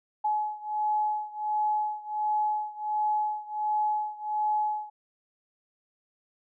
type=beating tone pair; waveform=sine; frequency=848 / 849.4 Hz; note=G#5 / G#5; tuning=+36 / +39 cents; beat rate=1.4 Hz; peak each=-28 / -30 dBFS; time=0.24-4.9 s; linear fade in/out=10 ms; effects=none